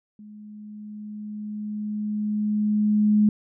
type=tone with level ramp; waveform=sine; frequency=210.6 Hz; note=G#3; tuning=24 cents sharp; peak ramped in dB=-41 to -14 dBFS; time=0.19-3.29 s; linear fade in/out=2 ms; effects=none